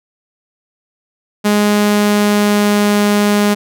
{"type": "tone with pitch glide", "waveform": "sawtooth", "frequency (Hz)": [207.7, 206.3], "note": ["G#3", "G#3"], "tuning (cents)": [0, -11], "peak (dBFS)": -6, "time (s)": [1.44, 3.55], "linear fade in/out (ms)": 20, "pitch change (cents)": -11, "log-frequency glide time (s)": [1.62, 2.91], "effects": []}